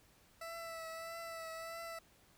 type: tone with vibrato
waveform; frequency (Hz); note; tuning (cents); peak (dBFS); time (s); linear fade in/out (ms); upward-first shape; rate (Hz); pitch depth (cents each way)
20% pulse; 659; E5; -1; -39; 0.41-1.99; 5; triangle; 1.6; 32
effects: pink hiss -67 dBFS RMS until 2.37 s